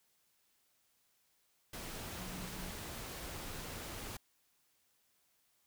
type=tone in noise; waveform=sine; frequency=183.1 Hz; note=F#3; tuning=18 cents flat; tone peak=-48 dBFS; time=2.18-2.71 s; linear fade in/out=5 ms; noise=pink; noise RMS=-45 dBFS; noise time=1.73-4.17 s; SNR=-6 dB; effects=white hiss -75 dBFS RMS until 5.66 s